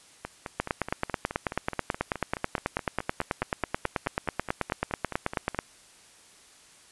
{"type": "two click trains", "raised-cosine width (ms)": 0.5, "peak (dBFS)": [-10, -18], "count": [47, 26], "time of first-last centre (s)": [[0.6, 5.589], [0.25, 5.547]], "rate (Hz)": [9.22, 4.72], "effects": ["white hiss -55 dBFS RMS until 6.91 s", "resampled to 24000 Hz"]}